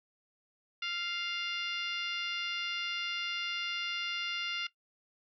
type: harmonic tone with a mistuned harmonic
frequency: 700 Hz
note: F5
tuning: 4 cents sharp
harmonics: 2 / 3 / 4 / 5 / 6 / 7 / 8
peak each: -40 / -40 / -36 / -42 / -47 / -47 / -54 dBFS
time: 0.82-4.67 s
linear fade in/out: 5 ms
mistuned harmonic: 2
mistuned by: -19 cents
effects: noise-tail reverb RT60 0.1 s tail -17 dB re dry